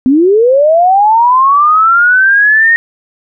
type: linear sweep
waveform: sine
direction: up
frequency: 246.9 to 1864.7 Hz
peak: -4 dBFS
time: 0.06-2.76 s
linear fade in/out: 0 ms
effects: none